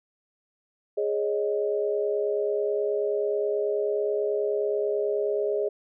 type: chord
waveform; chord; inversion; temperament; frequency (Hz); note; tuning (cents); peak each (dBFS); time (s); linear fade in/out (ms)
sine; Ab suspended fourth; none; just; 415.3 / 553.7 / 623; Ab4 / Db5 / Eb5; 0 / -2 / +2; -25 / -31 / -30; 0.97-5.69; 10
effects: none